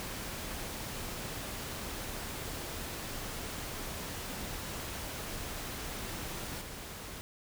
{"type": "noise with level steps", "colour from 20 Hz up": "pink", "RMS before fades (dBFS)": [-40, -44], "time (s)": [0, 7.21], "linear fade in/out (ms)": 0, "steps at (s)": 6.61, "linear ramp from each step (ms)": 5, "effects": []}